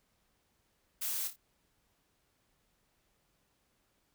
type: noise with echo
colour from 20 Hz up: blue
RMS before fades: -36 dBFS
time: 1.01-1.28 s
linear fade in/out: 10 ms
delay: 28 ms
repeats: 3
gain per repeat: -8 dB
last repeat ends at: 1.364 s
effects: pink hiss -75 dBFS RMS until 4.14 s